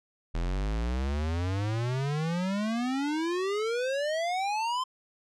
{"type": "exponential sweep", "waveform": "square", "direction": "up", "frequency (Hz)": [40.56, 1046.5], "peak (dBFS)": -28, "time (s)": [0.34, 4.84], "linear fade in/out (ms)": 10, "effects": ["low-pass 6000 Hz 12 dB/octave"]}